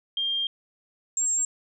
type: tone pair in turn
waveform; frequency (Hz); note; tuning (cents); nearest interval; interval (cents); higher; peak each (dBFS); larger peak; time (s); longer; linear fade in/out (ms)
sine; 3200 / 7502; G7 / A#8; +35 / +10; octave + minor third; 1475; second; -24 / -22; second; 0.17-0.47 / 1.17-1.45; first; 2
effects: none